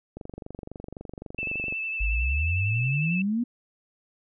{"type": "click train", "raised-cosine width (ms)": 2, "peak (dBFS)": -24, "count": 38, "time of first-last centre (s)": [0.17, 1.725], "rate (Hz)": 23.8}
{"type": "tone with vibrato", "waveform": "sine", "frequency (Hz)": 2637, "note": "E7", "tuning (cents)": 0, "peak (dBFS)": -28, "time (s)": [1.38, 3.22], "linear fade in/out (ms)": 5, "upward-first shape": "sine", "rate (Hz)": 11, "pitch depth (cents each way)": 22}
{"type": "exponential sweep", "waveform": "sine", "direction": "up", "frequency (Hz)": [48.29, 246.9], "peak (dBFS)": -23, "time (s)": [2, 3.44], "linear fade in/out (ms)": 10}
{"effects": []}